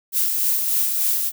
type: noise with tremolo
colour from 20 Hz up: violet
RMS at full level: -19 dBFS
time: 0.12-1.32 s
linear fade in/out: 50 ms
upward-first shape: sine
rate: 3.4 Hz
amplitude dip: 35%
effects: none